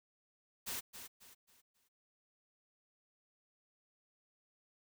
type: noise with echo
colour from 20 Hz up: white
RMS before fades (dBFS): -41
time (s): 0.66-0.81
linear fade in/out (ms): 20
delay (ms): 270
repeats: 4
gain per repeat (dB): -9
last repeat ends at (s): 1.89
effects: none